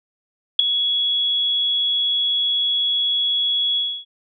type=tone with ADSR envelope; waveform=sine; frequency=3358 Hz; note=G#7; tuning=18 cents sharp; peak=-5 dBFS; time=0.59-4.05 s; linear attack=5 ms; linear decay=6 ms; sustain=-12 dB; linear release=280 ms; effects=none